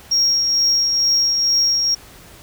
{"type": "tone with tremolo", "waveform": "sine", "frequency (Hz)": 5588, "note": "F8", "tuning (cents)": 0, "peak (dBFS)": -10, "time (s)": [0.11, 1.95], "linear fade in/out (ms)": 10, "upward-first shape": "triangle", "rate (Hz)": 2.2, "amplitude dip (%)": 45, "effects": ["tanh soft clip ceiling -11 dBFS", "pink hiss -43 dBFS RMS until 2.42 s"]}